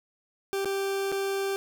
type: tone with dropouts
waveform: 40% pulse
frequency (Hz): 392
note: G4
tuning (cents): 0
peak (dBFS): -26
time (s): 0.53-1.56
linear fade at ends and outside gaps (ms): 0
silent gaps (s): 0.647-0.656 / 1.118-1.124
effects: none